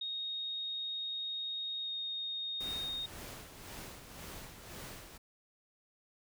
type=tone with pitch glide; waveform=sine; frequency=3729 to 3708 Hz; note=A#7 to A#7; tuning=0 to -10 cents; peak=-36 dBFS; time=0.01-3.06 s; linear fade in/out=5 ms; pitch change=-10 cents; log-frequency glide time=1.82-1.91 s
type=noise with tremolo; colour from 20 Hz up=pink; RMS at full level=-46 dBFS; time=2.6-5.18 s; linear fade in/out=10 ms; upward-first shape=sine; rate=1.9 Hz; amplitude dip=55%
effects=none